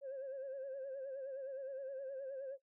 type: tone with vibrato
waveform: sine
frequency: 539 Hz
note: C#5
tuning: 49 cents flat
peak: -40 dBFS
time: 0.01-2.58 s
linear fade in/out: 50 ms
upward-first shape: sine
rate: 9.6 Hz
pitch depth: 67 cents each way
effects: noise-tail reverb RT60 0.1 s tail -17 dB re dry + tanh soft clip ceiling -39 dBFS